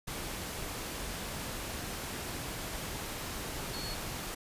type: tone in noise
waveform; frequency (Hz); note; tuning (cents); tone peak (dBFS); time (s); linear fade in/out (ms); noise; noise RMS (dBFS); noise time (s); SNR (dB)
sine; 4351; C#8; -33; -41; 3.73-3.95; 10; pink; -39; 0.07-4.35; -5
effects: resampled to 32000 Hz